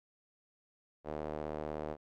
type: tone with band-pass filter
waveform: sawtooth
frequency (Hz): 76.2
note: D#2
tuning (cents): -36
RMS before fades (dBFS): -40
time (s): 1.04-1.97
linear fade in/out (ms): 50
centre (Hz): 560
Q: 1.6
effects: none